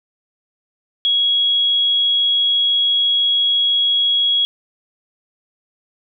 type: tone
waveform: sine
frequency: 3322 Hz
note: G#7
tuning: in tune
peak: -13 dBFS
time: 1.05-4.45 s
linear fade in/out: 0 ms
effects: none